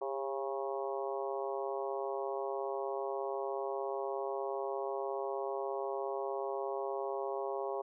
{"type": "harmonic tone with a mistuned harmonic", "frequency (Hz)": 136.8, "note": "C#3", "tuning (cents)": -23, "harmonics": [3, 4, 5, 6, 7, 8], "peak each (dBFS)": [-38, -40, -42, -44, -45, -46], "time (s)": [0.01, 7.82], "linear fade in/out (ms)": 10, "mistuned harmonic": 3, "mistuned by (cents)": -36, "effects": []}